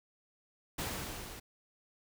pink noise with level ramp, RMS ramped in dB -36 to -48 dBFS, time 0.78-1.4 s, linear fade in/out 10 ms, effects none

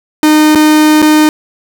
45% pulse tone with dropouts, 306.4 Hz, D#4, 27 cents flat, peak -4 dBFS, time 0.23-1.29 s, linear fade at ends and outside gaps 1 ms, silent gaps 0.55-0.556 / 1.019-1.025 s, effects 7-bit

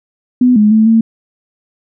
sine tone with pitch steps, 249.4 / 210.7 / 218.9 / 225.2 Hz, B3 / G#3 / A3 / A3, +17 / +25 / -9 / +40 cents, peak -5 dBFS, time 0.41-1.01 s, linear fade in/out 5 ms, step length 150 ms, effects none

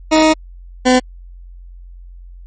20% pulse tone pair in turn, 313.7 / 253.5 Hz, D#4 / B3, +14 / +45 cents, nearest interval major third, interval 369 cents, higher first, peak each -3 dBFS, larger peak neither, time 0.11-0.34 / 0.85-1 s, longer first, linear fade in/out 20 ms, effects added 44 Hz sine -33 dBFS peak until 2.46 s + MP3 32 kbps

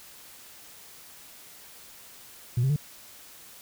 sine tone with pitch steps, 121.3 / 133.82 / 147.62 Hz, B2 / C3 / D3, -31 / +39 / +9 cents, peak -19 dBFS, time 2.57-2.762 s, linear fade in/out 5 ms, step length 64 ms, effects tanh soft clip ceiling -19 dBFS + white hiss -49 dBFS RMS until 3.61 s

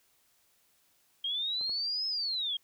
sine linear two-way sweep, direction up then down, 3190 to 5200 to 3190 Hz, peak -30 dBFS, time 1.24-2.57 s, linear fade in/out 5 ms, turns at 2.07 s
clicks, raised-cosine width 1 ms, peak -36 dBFS, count 2, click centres 1.612 / 1.695 s
effects white hiss -69 dBFS RMS until 2.63 s

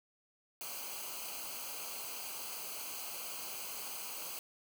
white noise with comb filter, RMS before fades -43 dBFS, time 0.61-4.39 s, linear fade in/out 0 ms, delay 0.55 ms, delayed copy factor -0.75, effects none

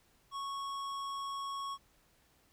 sine tone with hard clipping, 1105 Hz, C#6, 6 cents flat, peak -39 dBFS, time 0.31-1.78 s, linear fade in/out 50 ms, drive 13 dB, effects pink hiss -69 dBFS RMS until 2.52 s

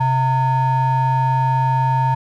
triangle ring-modulated tone, 392 Hz, G4, in tune, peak -9 dBFS, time 0-2.15 s, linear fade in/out 10 ms, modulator 522 Hz, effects none

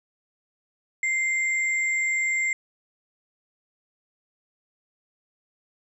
sine tone pair together, 2093 / 7459 Hz, C7 / A#8, 0 / 0 cents, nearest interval octave + minor seventh, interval 2200 cents, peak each -22 / -34 dBFS, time 1.03-2.53 s, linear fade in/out 2 ms, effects none

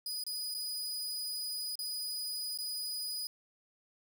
sawtooth tone with dropouts, 4956 Hz, D#8, 8 cents flat, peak -33 dBFS, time 0.06-3.27 s, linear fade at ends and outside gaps 2 ms, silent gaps 0.238-0.265 / 0.542-0.547 / 1.755-1.79 / 2.576-2.586 s, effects none

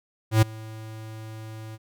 square tone with ADSR envelope, 110 Hz, A2, in tune, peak -13 dBFS, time 0.31-1.78 s, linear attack 110 ms, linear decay 12 ms, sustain -24 dB, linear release 38 ms, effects none

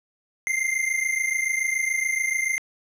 square tone pair together, 2077 / 2104 Hz, C7 / C7, -13 / +9 cents, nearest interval unison, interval 22 cents, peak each -27 / -25 dBFS, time 0.47-2.58 s, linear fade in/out 0 ms, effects low-pass 12000 Hz 12 dB/octave

